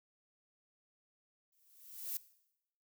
violet noise with exponential growth, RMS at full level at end -37 dBFS, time 1.52-2.17 s, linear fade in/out 2 ms, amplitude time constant 140 ms, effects noise-tail reverb RT60 0.8 s tail -18 dB re dry

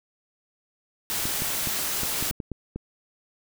white noise, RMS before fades -28 dBFS, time 1.1-2.31 s, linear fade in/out 0 ms
clicks, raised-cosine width 3 ms, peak -19 dBFS, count 9, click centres 1.255 / 1.421 / 1.673 / 2.033 / 2.226 / 2.31 / 2.402 / 2.517 / 2.76 s
effects none

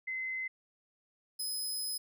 sine / 20% pulse tone pair in turn, 2053 / 5064 Hz, C7 / D#8, -33 / +30 cents, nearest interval octave + major third, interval 1563 cents, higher second, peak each -34 / -29 dBFS, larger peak second, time 0.07-0.48 / 1.39-1.98 s, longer second, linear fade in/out 10 ms, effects none

